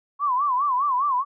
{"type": "tone with vibrato", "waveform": "sine", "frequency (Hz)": 1077, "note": "C6", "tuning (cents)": 50, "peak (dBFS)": -19, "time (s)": [0.19, 1.25], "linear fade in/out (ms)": 50, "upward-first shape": "sine", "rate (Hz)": 4.9, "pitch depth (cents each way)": 160, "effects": []}